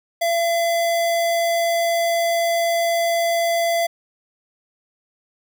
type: tone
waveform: square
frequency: 677 Hz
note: E5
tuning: 46 cents sharp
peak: -18 dBFS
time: 0.21-3.87 s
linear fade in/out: 10 ms
effects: none